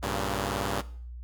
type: chord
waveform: 5% pulse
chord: G diminished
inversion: none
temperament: equal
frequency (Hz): 98 / 116.54 / 138.59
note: G2 / Bb2 / Db3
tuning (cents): 0 / 0 / 0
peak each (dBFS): -20 / -23 / -23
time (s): 0.02-0.82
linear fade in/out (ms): 20
effects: noise-tail reverb RT60 0.5 s tail -17 dB re dry + added 60 Hz sine -38 dBFS peak until 1.23 s